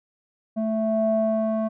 square tone with low-pass filter sweep, 220 Hz, A3, in tune, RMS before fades -23 dBFS, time 0.56-1.69 s, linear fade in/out 20 ms, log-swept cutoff 540 to 830 Hz, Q 5.3, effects none

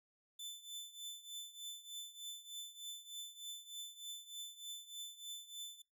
sawtooth tone with tremolo, 3520 Hz, A7, in tune, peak -40 dBFS, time 0.39-5.82 s, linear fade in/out 5 ms, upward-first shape triangle, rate 3.3 Hz, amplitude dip 85%, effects noise-tail reverb RT60 0.2 s tail -23 dB re dry

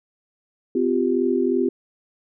sine chord, C suspended fourth, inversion none, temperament equal with one note detuned, 255.8 / 349.2 / 392 Hz, C4 / F4 / G4, -39 / 0 / 0 cents, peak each -22 dBFS, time 0.75-1.69 s, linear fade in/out 5 ms, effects none

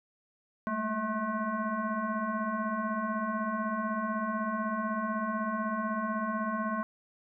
sine tone with frequency modulation, 650 Hz, E5, 24 cents flat, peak -29 dBFS, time 0.67-6.83 s, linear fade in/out 0 ms, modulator 428 Hz, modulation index 1.8, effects none

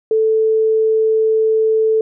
sine tone, 440 Hz, A4, in tune, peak -11 dBFS, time 0.11-2.01 s, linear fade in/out 2 ms, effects none

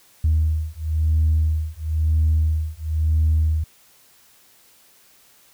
sine beating tone pair, 78 / 78.99 Hz, D#2 / D#2, +5 / +27 cents, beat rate 0.99 Hz, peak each -19 dBFS, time 0.24-3.64 s, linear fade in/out 5 ms, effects tanh soft clip ceiling -11 dBFS + white hiss -54 dBFS RMS until 5.53 s

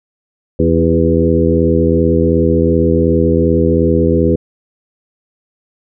harmonic tone with a mistuned harmonic, 82.7 Hz, E2, 6 cents sharp, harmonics 1 / 2 / 3 / 4 / 5 / 6, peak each -16 / -16 / -16 / -16 / -16 / -16 dBFS, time 0.59-4.36 s, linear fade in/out 5 ms, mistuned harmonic 5, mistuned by -29 cents, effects none

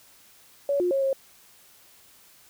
sine tone with pitch steps, 564 / 356.3 / 545 / 539 Hz, C#5 / F4 / C#5 / C#5, +30 / +35 / -29 / -49 cents, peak -21 dBFS, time 0.69-1.13 s, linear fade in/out 2 ms, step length 110 ms, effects white hiss -55 dBFS RMS until 2.49 s

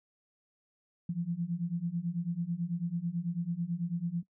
sine beating tone pair, 166.5 / 175.6 Hz, E3 / F3, +18 / +10 cents, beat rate 9.1 Hz, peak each -35 / -33 dBFS, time 1.09-4.23 s, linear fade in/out 5 ms, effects noise-tail reverb RT60 0.1 s tail -21 dB re dry

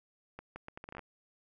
accelerating click train, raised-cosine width 0.5 ms, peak -29 dBFS, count 11, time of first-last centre 0.39-0.993 s, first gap 170 ms, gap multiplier 0.73, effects none

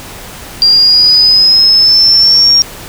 sine exponential sweep, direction up, 4752 to 5588 Hz, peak -3 dBFS, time 0.62-2.62 s, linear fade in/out 0 ms, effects pink hiss -28 dBFS RMS until 2.88 s

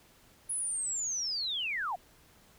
sine linear sweep, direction down, 10548 to 649 Hz, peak -31 dBFS, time 0.49-1.96 s, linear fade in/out 10 ms, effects pink hiss -61 dBFS RMS until 2.58 s

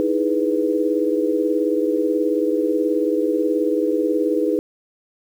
sine chord, E major seventh, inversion third, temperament equal, 311.1 / 329.6 / 415.3 / 493.9 Hz, D#4 / E4 / G#4 / B4, 0 / 0 / 0 / 0 cents, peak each -21 / -25 / -22 / -22 dBFS, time 0-4.59 s, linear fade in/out 0 ms, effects 8-bit

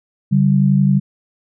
sine tone pair together, 141.55 / 192.9 Hz, C#3 / G3, +37 / -28 cents, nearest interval perfect fourth, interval 535 cents, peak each -13 dBFS, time 0.31-1 s, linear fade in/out 20 ms, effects none

